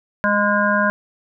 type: harmonic tone with a mistuned harmonic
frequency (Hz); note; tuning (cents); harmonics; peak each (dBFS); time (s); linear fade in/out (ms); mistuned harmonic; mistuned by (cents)
206; G#3; -14; 1 / 3 / 5 / 7 / 8; -21 / -21 / -21 / -21 / -21; 0.24-0.9; 0; 8; -34
effects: none